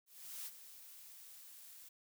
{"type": "noise with ADSR envelope", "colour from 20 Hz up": "blue", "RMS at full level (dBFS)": -45, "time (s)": [0.06, 1.89], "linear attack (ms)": 400, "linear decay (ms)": 45, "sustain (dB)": -11, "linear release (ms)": 8, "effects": []}